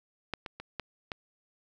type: clicks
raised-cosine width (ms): 0.3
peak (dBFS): -16 / -22 / -25 / -18 / -19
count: 5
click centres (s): 0.337 / 0.462 / 0.6 / 0.797 / 1.118
effects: none